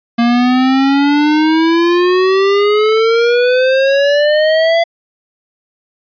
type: exponential sweep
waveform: square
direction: up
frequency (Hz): 233.1 to 679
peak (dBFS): -9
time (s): 0.18-4.84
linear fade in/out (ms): 10
effects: resampled to 11025 Hz